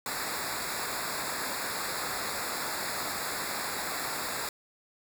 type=noise with comb filter; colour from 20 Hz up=pink; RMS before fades=-34 dBFS; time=0.06-4.49 s; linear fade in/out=2 ms; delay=0.33 ms; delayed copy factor=-1; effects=none